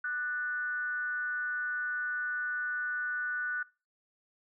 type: tone with frequency modulation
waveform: sine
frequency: 1480 Hz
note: F#6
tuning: in tune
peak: -31 dBFS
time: 0.04-3.63 s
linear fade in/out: 5 ms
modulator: 285 Hz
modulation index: 0.39
effects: noise-tail reverb RT60 0.3 s tail -22 dB re dry